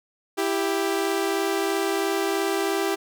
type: tone pair together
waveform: sawtooth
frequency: 330.4 / 393.4 Hz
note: E4 / G4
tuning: +4 / +6 cents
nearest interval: minor third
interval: 302 cents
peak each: -23 / -20 dBFS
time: 0.37-2.96 s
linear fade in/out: 20 ms
effects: none